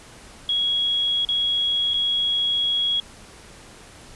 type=tone with dropouts; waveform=sine; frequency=3322 Hz; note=G#7; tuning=in tune; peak=-19 dBFS; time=0.49-3 s; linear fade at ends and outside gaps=2 ms; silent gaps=1.25-1.288 / 1.936-1.941 s; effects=pink hiss -45 dBFS RMS until 4.15 s + resampled to 24000 Hz